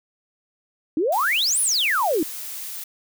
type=exponential two-way sweep; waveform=sine; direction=up then down; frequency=288.6 to 10900 to 288.6 Hz; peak=-18 dBFS; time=0.97-2.23 s; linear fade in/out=2 ms; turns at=1.61 s
type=noise; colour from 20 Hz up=blue; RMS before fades=-33 dBFS; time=1.12-2.84 s; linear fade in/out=5 ms
effects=none